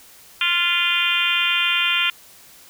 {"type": "harmonic tone with a mistuned harmonic", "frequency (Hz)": 348.7, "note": "F4", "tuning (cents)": -3, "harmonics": [3, 4, 5, 6, 7, 8, 9, 10], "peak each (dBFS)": [-32, -25, -31, -29, -22, -23, -23, -29], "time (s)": [0.41, 2.1], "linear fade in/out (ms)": 2, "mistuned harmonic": 6, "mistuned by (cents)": -31, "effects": ["white hiss -47 dBFS RMS until 2.69 s"]}